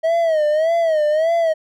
triangle tone with vibrato, 636 Hz, D#5, 38 cents sharp, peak -12 dBFS, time 0.03-1.54 s, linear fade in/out 20 ms, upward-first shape sine, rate 1.7 Hz, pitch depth 110 cents each way, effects none

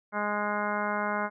harmonic tone with a mistuned harmonic, 207.7 Hz, G#3, in tune, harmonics 1 / 2 / 3 / 4 / 5 / 6 / 7 / 8 / 9 / 10, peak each -35 / -39 / -34 / -35 / -34 / -37 / -34 / -42 / -47 / -41 dBFS, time 0.12-1.3 s, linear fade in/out 50 ms, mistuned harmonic 10, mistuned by +31 cents, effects none

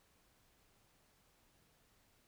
silence, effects pink hiss -72 dBFS RMS until 2.27 s

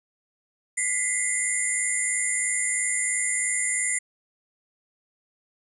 sine tone cluster, 1994 / 2097 / 7130 / 8750 / 10050 Hz, B6 / C7 / A8 / C#9 / D#9, +16 / +3 / +22 / -24 / +16 cents, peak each -30 / -32 / -29 / -28 / -30 dBFS, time 0.77-3.99 s, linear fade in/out 10 ms, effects none

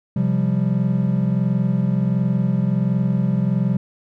triangle chord, C suspended fourth, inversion none, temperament equal, 130.81 / 174.61 / 196 Hz, C3 / F3 / G3, 0 / 0 / 0 cents, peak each -19 dBFS, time 0.16-3.77 s, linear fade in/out 5 ms, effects none

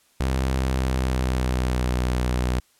sawtooth tone with pitch glide, 65.41 to 62.06 Hz, C2 to B1, 0 to +9 cents, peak -17 dBFS, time 0.2-2.6 s, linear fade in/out 5 ms, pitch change -91 cents, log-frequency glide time 0.57-1.94 s, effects white hiss -61 dBFS RMS until 2.79 s + low-pass 12000 Hz 12 dB/octave

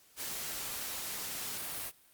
white noise, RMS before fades -39 dBFS, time 0.16-1.92 s, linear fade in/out 50 ms, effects white hiss -63 dBFS RMS until 2.13 s + Opus 48 kbps

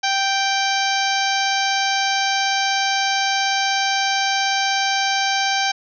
harmonic tone, 783 Hz, G5, 2 cents flat, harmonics 1 / 2 / 3 / 4 / 5 / 6 / 7 / 8, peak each -21 / -24 / -26 / -27 / -28 / -29 / -29 / -30 dBFS, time 0.03-5.72 s, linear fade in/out 10 ms, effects none

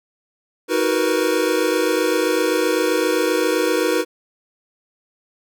square chord, B major seventh, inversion first, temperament equal with one note detuned, 317.3 / 370 / 466.2 / 493.9 Hz, D#4 / F#4 / A#4 / B4, +34 / 0 / 0 / 0 cents, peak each -23 dBFS, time 0.68-4.05 s, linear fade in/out 50 ms, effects none

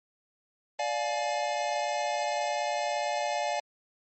square chord, D diminished, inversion none, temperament just, 587.3 / 704.8 / 845.8 Hz, D5 / F5 / Ab5, 0 / +16 / +31 cents, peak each -33 dBFS, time 0.79-3.6 s, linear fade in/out 5 ms, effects low-pass 9000 Hz 12 dB/octave + MP3 32 kbps

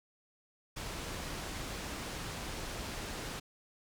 pink low-pass noise, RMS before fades -41 dBFS, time 0.76-3.4 s, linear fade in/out 10 ms, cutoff 8700 Hz, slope 12 dB/octave, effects none

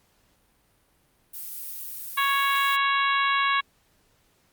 violet noise, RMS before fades -36 dBFS, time 1.33-2.77 s, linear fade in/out 20 ms
harmonic tone, 554.4 Hz, C#5, in tune, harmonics 2 / 3 / 4 / 5 / 6 / 7, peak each -23 / -27 / -29 / -31 / -33 / -34 dBFS, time 2.17-3.61 s, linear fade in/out 10 ms
effects pink hiss -65 dBFS RMS until 4.52 s + Opus 48 kbps

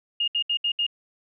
sine tone bursts, 2841 Hz, F7, 29 cents sharp, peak -21 dBFS, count 5, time 0.2-0.866 s, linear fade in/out 5 ms, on 78 ms, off 69 ms, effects none

